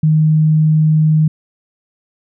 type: tone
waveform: sine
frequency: 155.56 Hz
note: D#3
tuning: in tune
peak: -8 dBFS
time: 0.03-1.28 s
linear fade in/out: 5 ms
effects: none